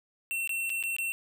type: tone with dropouts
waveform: square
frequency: 2710 Hz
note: E7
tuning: 47 cents sharp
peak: -30 dBFS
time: 0.31-1.12 s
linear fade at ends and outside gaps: 0 ms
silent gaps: 0.475-0.493 / 0.695-0.701 / 0.827-0.837 / 0.965-0.985 s
effects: none